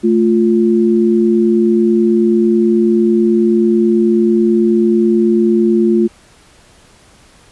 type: tone pair together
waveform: sine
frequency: 220 / 349.2 Hz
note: A3 / F4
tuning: 0 / 0 cents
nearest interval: minor sixth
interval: 800 cents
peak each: -11 dBFS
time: 0.03-6.08 s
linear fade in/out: 20 ms
effects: pink hiss -46 dBFS RMS until 7.51 s + resampled to 24000 Hz